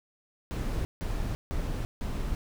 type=noise bursts; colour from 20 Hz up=brown; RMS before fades=-31 dBFS; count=4; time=0.51-2.35 s; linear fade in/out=0 ms; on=340 ms; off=160 ms; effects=none